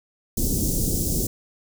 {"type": "band-stop noise", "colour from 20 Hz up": "pink", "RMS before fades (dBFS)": -23, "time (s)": [0.37, 1.27], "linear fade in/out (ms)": 5, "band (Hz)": [400, 6000], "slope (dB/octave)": 24, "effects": []}